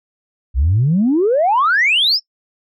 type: exponential sweep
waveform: sine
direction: up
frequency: 58.4 to 5500 Hz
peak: -10 dBFS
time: 0.54-2.2 s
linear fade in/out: 50 ms
effects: noise-tail reverb RT60 0.1 s tail -23 dB re dry + tanh soft clip ceiling -7 dBFS